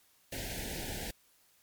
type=band-stop noise; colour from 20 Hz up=pink; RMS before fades=-39 dBFS; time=0.32-1.11 s; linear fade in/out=5 ms; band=890 to 1500 Hz; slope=96 dB/octave; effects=white hiss -67 dBFS RMS until 1.62 s + MP3 96 kbps